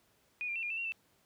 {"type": "tone with pitch steps", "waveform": "sine", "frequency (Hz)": [2465, 2386, 2693, 2417, 2659, 2747, 2660], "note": ["D#7", "D7", "E7", "D7", "E7", "F7", "E7"], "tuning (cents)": [-17, 27, 36, 49, 14, -29, 15], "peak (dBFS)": -34, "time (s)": [0.41, 0.921], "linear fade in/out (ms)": 0, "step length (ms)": 73, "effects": ["pink hiss -70 dBFS RMS until 1.25 s", "high-pass 80 Hz 12 dB/octave"]}